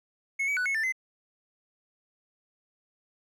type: tone with pitch steps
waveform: triangle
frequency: 2189 / 2274 / 1485 / 2191 / 1780 / 2051 Hz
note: C#7 / C#7 / F#6 / C#7 / A6 / C7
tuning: -22 / +44 / +6 / -21 / +20 / -35 cents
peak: -24 dBFS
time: 0.39-0.924 s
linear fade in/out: 10 ms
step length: 89 ms
effects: none